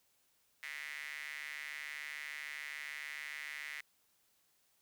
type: tone with high-pass filter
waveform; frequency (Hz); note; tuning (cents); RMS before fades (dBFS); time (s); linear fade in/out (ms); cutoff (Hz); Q
square; 73.42; D2; 0; -45; 0.63-3.81; 0; 2000; 6.6
effects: white hiss -74 dBFS RMS until 4.81 s